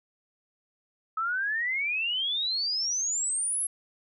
sine exponential sweep, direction up, 1280 to 11175 Hz, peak -26 dBFS, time 1.17-3.67 s, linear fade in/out 5 ms, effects none

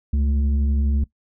sine tone pair together, 69.3 / 220 Hz, C#2 / A3, 0 / 0 cents, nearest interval octave + minor sixth, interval 2000 cents, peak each -16 / -26 dBFS, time 0.13-1.04 s, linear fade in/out 5 ms, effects noise-tail reverb RT60 0.1 s tail -19 dB re dry + tanh soft clip ceiling -13 dBFS

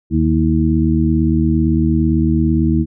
harmonic tone with a mistuned harmonic, 77.78 Hz, D#2, in tune, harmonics 1 / 2 / 3 / 4, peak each -17 / -17 / -17 / -17 dBFS, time 0.1-2.86 s, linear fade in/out 50 ms, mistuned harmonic 4, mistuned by +59 cents, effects none

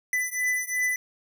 square beating tone pair, 1996 / 1998.8 Hz, B6 / B6, +18 / +20 cents, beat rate 2.8 Hz, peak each -28 / -29 dBFS, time 0.13-0.96 s, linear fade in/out 2 ms, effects none

